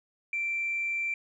sine tone, 2349 Hz, D7, in tune, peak -27 dBFS, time 0.33-1.14 s, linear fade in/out 2 ms, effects tanh soft clip ceiling -23 dBFS

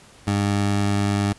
20% pulse tone, 101.1 Hz, G#2, 46 cents flat, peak -14 dBFS, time 0.27-1.33 s, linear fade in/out 5 ms, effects pink hiss -49 dBFS RMS until 1.38 s + resampled to 24000 Hz

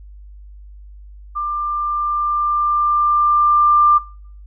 sine tone with level ramp, 1190 Hz, D6, 22 cents sharp, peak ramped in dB -19 to -7 dBFS, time 1.35-3.99 s, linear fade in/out 20 ms, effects noise-tail reverb RT60 0.6 s tail -26 dB re dry + added 50 Hz sine -36 dBFS peak until 4.46 s

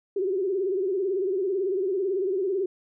sine tone with vibrato, 381.8 Hz, G4, 46 cents flat, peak -23 dBFS, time 0.16-2.66 s, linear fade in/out 5 ms, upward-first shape sine, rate 18 Hz, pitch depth 110 cents each way, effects none

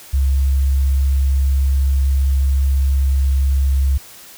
sine tone, 67.9 Hz, C#2, 35 cents flat, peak -12 dBFS, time 0.13-3.98 s, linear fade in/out 10 ms, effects white hiss -40 dBFS RMS until 4.37 s

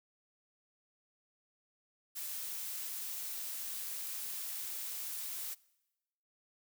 blue noise, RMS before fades -41 dBFS, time 2.15-5.55 s, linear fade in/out 20 ms, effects noise-tail reverb RT60 1.0 s tail -23 dB re dry

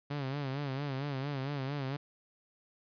sawtooth tone with vibrato, 138.59 Hz, C#3, in tune, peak -30 dBFS, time 0.1-1.97 s, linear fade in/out 10 ms, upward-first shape sine, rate 4.4 Hz, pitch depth 99 cents each way, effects resampled to 11025 Hz + 12-bit

